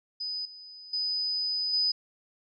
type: tone with level steps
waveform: sine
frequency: 4994 Hz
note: D#8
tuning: 6 cents sharp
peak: -31 / -44 / -27 / -23 dBFS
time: 0.2-1.92 s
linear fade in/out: 10 ms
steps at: 0.45 / 0.93 / 1.73 s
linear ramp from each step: 5 ms
effects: none